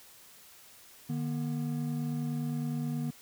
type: tone pair together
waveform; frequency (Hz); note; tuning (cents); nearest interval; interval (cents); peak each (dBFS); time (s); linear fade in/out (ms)
triangle; 150.46 / 240; D3 / B3; +42 / -49; minor sixth; 809; -31 / -32; 1.09-3.11; 10
effects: white hiss -55 dBFS RMS until 3.21 s